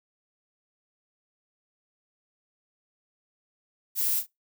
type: noise with echo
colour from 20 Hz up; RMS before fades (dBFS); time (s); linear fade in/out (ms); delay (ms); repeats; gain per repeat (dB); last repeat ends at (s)
violet; -26; 3.95-4.23; 50; 39; 1; -13; 4.269
effects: noise-tail reverb RT60 0.2 s tail -25 dB re dry